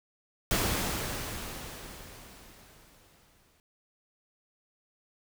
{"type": "noise with exponential decay", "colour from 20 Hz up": "pink", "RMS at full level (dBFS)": -27, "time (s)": [0.51, 3.6], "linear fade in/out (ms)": 1, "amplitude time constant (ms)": 670, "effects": []}